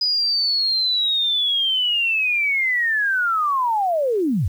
sine linear sweep, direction down, 4978 to 68.8 Hz, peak -17 dBFS, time 0.01-4.48 s, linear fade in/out 5 ms, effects 8-bit

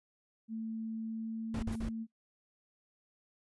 sine tone with pitch glide, 222.9 to 224.7 Hz, A3 to A3, +23 to +37 cents, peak -36 dBFS, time 0.48-2.07 s, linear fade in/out 50 ms, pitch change +14 cents, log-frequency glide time 0.99-1.65 s
brown noise bursts, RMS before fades -38 dBFS, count 3, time 1.54-1.888 s, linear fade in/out 2 ms, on 86 ms, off 45 ms
violet noise with exponential decay, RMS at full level -46 dBFS, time 1.72-1.92 s, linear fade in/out 5 ms, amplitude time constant 42 ms
effects noise-tail reverb RT60 0.1 s tail -22 dB re dry + resampled to 24000 Hz

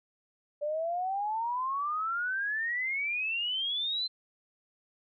sine exponential sweep, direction up, 580 to 4124 Hz, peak -29 dBFS, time 0.61-4.08 s, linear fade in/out 20 ms, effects none

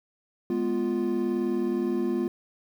triangle chord, F diminished, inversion first, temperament equal, 207.7 / 246.9 / 349.2 Hz, Ab3 / Cb4 / F4, 0 / 0 / 0 cents, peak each -29 / -27 / -25 dBFS, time 0.5-2.28 s, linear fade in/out 2 ms, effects 9-bit

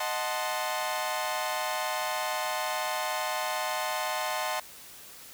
sawtooth chord, D# diminished seventh, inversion none, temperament equal, 622.3 / 740 / 880 / 1046.5 Hz, D#5 / F#5 / A5 / C6, 0 / 0 / 0 / 0 cents, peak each -31 dBFS, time 0-4.6 s, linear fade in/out 5 ms, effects white hiss -48 dBFS RMS until 5.33 s

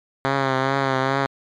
5% pulse tone with vibrato, 134.5 Hz, C3, 48 cents sharp, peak -7 dBFS, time 0.25-1.26 s, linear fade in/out 0 ms, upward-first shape triangle, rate 2.4 Hz, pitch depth 47 cents each way, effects low-pass 3000 Hz 12 dB/octave + MP3 96 kbps

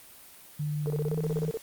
sine tone with pitch glide, 149.3 to 159.09 Hz, D3 to D#3, +29 to +39 cents, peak -28 dBFS, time 0.59-1.51 s, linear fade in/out 10 ms, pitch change +110 cents, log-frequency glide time 1.04-1.15 s
click train, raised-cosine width 1 ms, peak -28 dBFS, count 10, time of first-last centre 0.86-1.433 s, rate 15.7 Hz
sine tone bursts, 448.7 Hz, A4, 34 cents sharp, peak -29 dBFS, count 12, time 0.87-1.572 s, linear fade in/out 0 ms, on 31 ms, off 30 ms
effects white hiss -51 dBFS RMS until 1.62 s + Opus 32 kbps

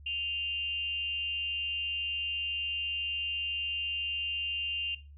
sine tone with frequency modulation, 2794 Hz, F7, in tune, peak -31 dBFS, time 0.06-4.95 s, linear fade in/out 5 ms, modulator 286 Hz, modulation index 0.42, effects noise-tail reverb RT60 0.3 s tail -17 dB re dry + added 72 Hz sine -48 dBFS peak until 5.17 s

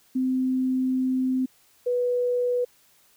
sine tone pair in turn, 258.4 / 491.3 Hz, C4 / B4, -21 / -9 cents, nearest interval major seventh, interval 1112 cents, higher second, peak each -21 dBFS, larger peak neither, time 0.15-1.46 / 1.86-2.65 s, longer first, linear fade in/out 10 ms, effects white hiss -60 dBFS RMS until 3.16 s

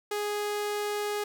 sawtooth tone, 415 Hz, G#4, 1 cent flat, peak -25 dBFS, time 0.11-1.24 s, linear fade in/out 5 ms, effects none

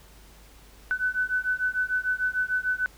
sine beating tone pair, 1500 / 1506.7 Hz, F#6 / F#6, +23 / +31 cents, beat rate 6.7 Hz, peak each -27 / -27 dBFS, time 0.91-2.86 s, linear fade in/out 0 ms, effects added 50 Hz sine -51 dBFS peak until 2.97 s + pink hiss -54 dBFS RMS until 2.97 s

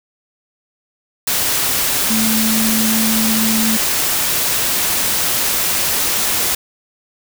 sine tone in noise, 221.1 Hz, A3, 9 cents sharp, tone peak -16 dBFS, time 2.1-3.77 s, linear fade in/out 5 ms, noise white, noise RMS -17 dBFS, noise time 1.27-6.55 s, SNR -2 dB, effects none

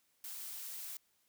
blue noise, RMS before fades -45 dBFS, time 0.24-0.97 s, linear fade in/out 2 ms, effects white hiss -75 dBFS RMS until 1.28 s

